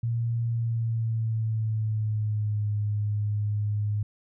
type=tone with pitch glide; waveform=sine; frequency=116.54 to 104.43 Hz; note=A#2 to G#2; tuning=0 to +10 cents; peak=-24 dBFS; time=0.03-4.03 s; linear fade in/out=5 ms; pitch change=-190 cents; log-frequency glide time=0.47-2.69 s; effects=none